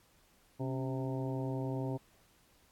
harmonic tone with a mistuned harmonic, 130.81 Hz, C3, in tune, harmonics 1 / 2 / 3 / 4 / 5 / 6 / 7, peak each -36 / -39 / -42 / -45 / -46 / -52 / -48 dBFS, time 0.59-1.98 s, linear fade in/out 20 ms, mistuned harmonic 2, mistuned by +69 cents, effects pink hiss -67 dBFS RMS until 2.71 s + AAC 64 kbps

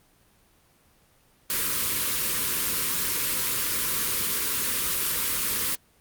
white band-stop noise, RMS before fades -26 dBFS, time 1.5-5.75 s, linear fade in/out 0 ms, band 550 to 940 Hz, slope 96 dB/octave, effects pink hiss -61 dBFS RMS until 6 s + Opus 24 kbps

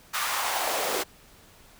pink noise with high-pass filter sweep, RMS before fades -28 dBFS, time 0.13-1.04 s, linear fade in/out 20 ms, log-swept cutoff 1300 to 440 Hz, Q 2.2, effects pink hiss -54 dBFS RMS until 1.79 s

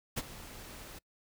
pink noise with ADSR envelope, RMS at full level -32 dBFS, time 0.16-0.99 s, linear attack 19 ms, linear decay 35 ms, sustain -16 dB, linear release 8 ms, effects noise-tail reverb RT60 0.1 s tail -24 dB re dry

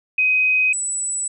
sine tone pair in turn, 2516 / 7917 Hz, D#7 / B8, +19 / +3 cents, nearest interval octave + minor sixth, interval 1984 cents, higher second, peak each -14 / -21 dBFS, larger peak first, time 0.18-0.73 / 0.73-1.28 s, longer neither, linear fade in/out 5 ms, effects none

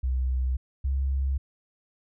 sine tone pair in turn, 63.9 / 67.49 Hz, C2 / C#2, -40 / -46 cents, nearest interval minor second, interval 94 cents, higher second, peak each -23 dBFS, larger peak neither, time 0.03-0.57 / 0.84-1.38 s, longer neither, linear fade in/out 10 ms, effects none

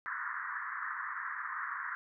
white band-pass noise, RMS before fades -39 dBFS, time 0.06-1.95 s, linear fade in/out 0 ms, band 1000 to 1900 Hz, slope 96 dB/octave, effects none

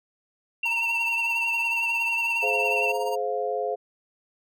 sine tone with vibrato, 2704 Hz, E7, 43 cents sharp, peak -23 dBFS, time 0.63-2.92 s, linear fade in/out 5 ms, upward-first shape sine, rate 11 Hz, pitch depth 32 cents each way
square tone with tremolo, 932.3 Hz, A#5, in tune, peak -30 dBFS, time 0.65-3.16 s, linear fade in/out 10 ms, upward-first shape sine, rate 17 Hz, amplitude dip 65%
sine chord, F minor, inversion first, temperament equal with one note detuned, 424 / 523.3 / 698.5 Hz, Ab4 / C5 / F5, +36 / 0 / 0 cents, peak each -29 dBFS, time 2.42-3.76 s, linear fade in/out 20 ms
effects none

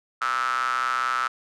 square tone with high-pass filter, 62.3 Hz, B1, 16 cents sharp, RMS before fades -25 dBFS, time 0.21-1.28 s, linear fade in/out 10 ms, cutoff 1300 Hz, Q 9.8, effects low-pass 7000 Hz 12 dB/octave

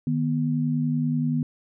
sine tone pair together, 153.84 / 244.2 Hz, D#3 / B3, -19 / -19 cents, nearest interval minor sixth, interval 800 cents, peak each -24 dBFS, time 0.07-1.43 s, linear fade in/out 2 ms, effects none

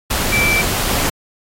sine tone in noise, 2330 Hz, D7, 14 cents flat, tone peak -14 dBFS, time 0.32-0.62 s, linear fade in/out 10 ms, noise pink, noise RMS -18 dBFS, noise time 0.1-1.1 s, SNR +1 dB, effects AAC 48 kbps

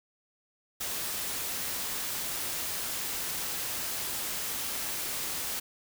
white noise, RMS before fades -34 dBFS, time 0.8-5.6 s, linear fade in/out 10 ms, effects none

